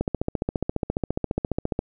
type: click train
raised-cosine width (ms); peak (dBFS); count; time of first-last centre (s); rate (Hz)
2; -10; 27; 0.01-1.791; 14.6
effects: none